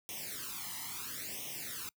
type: noise with flanger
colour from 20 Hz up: white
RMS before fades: -42 dBFS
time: 0.09-1.89 s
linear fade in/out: 0 ms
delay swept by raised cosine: 0.33 to 1 ms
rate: 0.74 Hz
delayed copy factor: +1
effects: noise-tail reverb RT60 0.1 s tail -25 dB re dry + high-pass 80 Hz 12 dB/octave